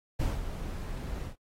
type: noise with ADSR envelope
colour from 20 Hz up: brown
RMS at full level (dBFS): -27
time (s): 0.19-1.36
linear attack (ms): 14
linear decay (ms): 190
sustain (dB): -9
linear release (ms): 100
effects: AAC 48 kbps